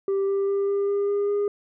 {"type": "tone with pitch steps", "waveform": "sine", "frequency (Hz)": [392, 394.7, 397.5, 400.2, 403, 405.8, 408.6], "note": ["G4", "G4", "G4", "G4", "G4", "G#4", "G#4"], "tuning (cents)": [0, 12, 24, 36, 48, -40, -28], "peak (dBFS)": -18, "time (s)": [0.08, 1.48], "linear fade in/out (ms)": 2, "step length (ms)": 200, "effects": ["tanh soft clip ceiling -20 dBFS"]}